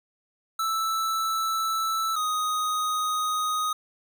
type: tone pair in turn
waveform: square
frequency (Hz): 1318.5 / 1248.5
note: E6 / D#6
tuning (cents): 0 / +6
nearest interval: minor second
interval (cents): 94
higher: first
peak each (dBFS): -25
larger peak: neither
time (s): 0.59-2.16 / 2.16-3.73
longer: neither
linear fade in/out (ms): 5
effects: none

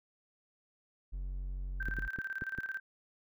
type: tone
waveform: triangle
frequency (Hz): 46.06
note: F#1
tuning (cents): -7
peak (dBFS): -34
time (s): 1.12-2.09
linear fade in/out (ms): 20
type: tone with tremolo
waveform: sine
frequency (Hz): 1562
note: G6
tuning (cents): -7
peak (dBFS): -34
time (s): 1.8-2.8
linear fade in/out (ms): 5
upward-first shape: square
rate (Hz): 18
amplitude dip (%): 75
type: clicks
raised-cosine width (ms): 3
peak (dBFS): -28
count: 5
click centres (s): 1.886 / 1.987 / 2.187 / 2.421 / 2.586
effects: none

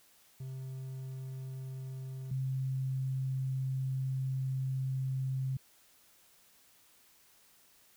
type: tone pair in turn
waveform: triangle / sine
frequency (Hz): 131.5 / 132.06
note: C3 / C3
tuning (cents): +9 / +16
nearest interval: unison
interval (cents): 7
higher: second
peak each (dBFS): -37 / -31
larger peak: second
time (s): 0.4-2.31 / 2.31-5.57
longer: second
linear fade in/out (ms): 5
effects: white hiss -64 dBFS RMS until 7.96 s

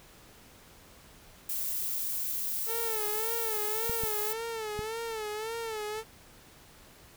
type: noise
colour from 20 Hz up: violet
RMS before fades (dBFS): -33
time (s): 1.49-4.33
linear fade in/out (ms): 5
type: tone with vibrato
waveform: sawtooth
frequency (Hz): 440.7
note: A4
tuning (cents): +3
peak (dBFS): -30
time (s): 2.66-6.04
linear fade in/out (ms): 50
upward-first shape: sine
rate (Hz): 1.8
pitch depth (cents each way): 84
type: clicks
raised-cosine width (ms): 5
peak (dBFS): -25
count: 3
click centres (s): 3.896 / 4.036 / 4.792
effects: pink hiss -55 dBFS RMS until 7.16 s

